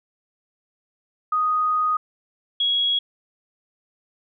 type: tone pair in turn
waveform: sine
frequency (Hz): 1244.5 / 3322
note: D#6 / G#7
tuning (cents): 0 / 0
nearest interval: octave + perfect fourth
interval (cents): 1700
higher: second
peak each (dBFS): -18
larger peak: neither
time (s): 1.32-1.97 / 2.6-2.99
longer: first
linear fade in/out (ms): 5
effects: none